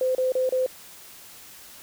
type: tone bursts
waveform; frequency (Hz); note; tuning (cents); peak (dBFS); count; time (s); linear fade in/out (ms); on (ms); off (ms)
sine; 514; C5; -31; -20; 4; 0.01-0.663; 2; 140; 31
effects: white hiss -46 dBFS RMS until 1.82 s